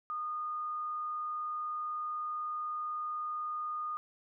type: tone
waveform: sine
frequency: 1226 Hz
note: D#6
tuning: 26 cents flat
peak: -34 dBFS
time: 0.1-3.97 s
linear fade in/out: 0 ms
effects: none